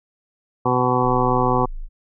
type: harmonic tone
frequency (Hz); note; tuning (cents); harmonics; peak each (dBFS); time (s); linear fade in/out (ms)
125.3; B2; +25; 1 / 2 / 3 / 4 / 6 / 7 / 8 / 9; -24 / -24 / -24 / -24 / -24 / -24 / -24 / -24; 0.65-1.66; 10
type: tone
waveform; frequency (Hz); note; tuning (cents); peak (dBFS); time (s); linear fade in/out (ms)
sine; 26.51; G#0; +37; -26; 1.02-1.89; 50
effects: none